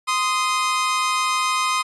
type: tone pair together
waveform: sawtooth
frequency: 1039 / 1245.3 Hz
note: C6 / D#6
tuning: -12 / +1 cents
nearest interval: minor third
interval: 313 cents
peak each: -18 dBFS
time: 0.07-1.83 s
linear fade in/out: 20 ms
effects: resampled to 24000 Hz